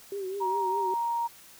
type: tone with vibrato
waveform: sine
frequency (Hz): 386.9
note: G4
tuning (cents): -23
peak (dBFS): -31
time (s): 0.12-0.94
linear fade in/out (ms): 2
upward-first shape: triangle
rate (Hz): 4.9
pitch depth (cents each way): 88
type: tone with pitch glide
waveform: sine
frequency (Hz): 945 to 936.3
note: A#5 to A#5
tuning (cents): +23 to +7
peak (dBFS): -26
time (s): 0.4-1.28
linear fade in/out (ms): 20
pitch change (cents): -16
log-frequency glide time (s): 0.51-0.68
effects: white hiss -52 dBFS RMS until 1.59 s